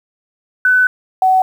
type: tone pair in turn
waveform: sine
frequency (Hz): 1503 / 751.5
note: F#6 / F#5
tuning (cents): +27 / +27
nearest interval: octave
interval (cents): 1200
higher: first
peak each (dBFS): -8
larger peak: neither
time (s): 0.65-0.87 / 1.22-1.42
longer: first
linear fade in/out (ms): 2
effects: 7-bit